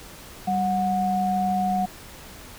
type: tone pair together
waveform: sine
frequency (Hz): 193.88 / 732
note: G3 / F#5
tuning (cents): -19 / -19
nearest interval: octave + major seventh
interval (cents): 2300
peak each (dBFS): -25 / -22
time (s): 0.47-1.86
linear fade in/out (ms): 10
effects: pink hiss -43 dBFS RMS until 2.58 s